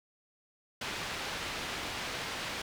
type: low-pass noise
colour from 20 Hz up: white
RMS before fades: -38 dBFS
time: 0.81-2.62 s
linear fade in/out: 5 ms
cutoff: 3400 Hz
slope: 12 dB/octave
effects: none